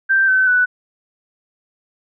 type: tone with pitch steps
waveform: sine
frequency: 1568 / 1526.9 / 1486.8 Hz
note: G6 / G6 / F#6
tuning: 0 / -46 / +8 cents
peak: -11 dBFS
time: 0.09-0.66 s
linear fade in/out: 20 ms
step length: 190 ms
effects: none